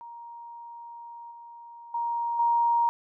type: tone with level steps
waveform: sine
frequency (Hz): 939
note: A#5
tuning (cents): +12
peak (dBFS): -40 / -43 / -26 / -20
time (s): 0.01-2.89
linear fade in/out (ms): 0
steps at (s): 1.31 / 1.94 / 2.39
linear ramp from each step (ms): 5
effects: none